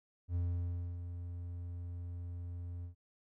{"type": "tone with ADSR envelope", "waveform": "triangle", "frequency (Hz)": 87.31, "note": "F2", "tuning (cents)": 0, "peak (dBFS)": -29, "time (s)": [0.28, 2.95], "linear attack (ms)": 72, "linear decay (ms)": 620, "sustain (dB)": -9, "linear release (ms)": 110, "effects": []}